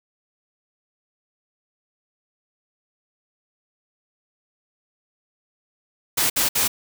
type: noise bursts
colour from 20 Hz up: white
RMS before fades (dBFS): -20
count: 3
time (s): 6.17-6.68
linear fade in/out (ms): 10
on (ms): 130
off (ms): 60
effects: none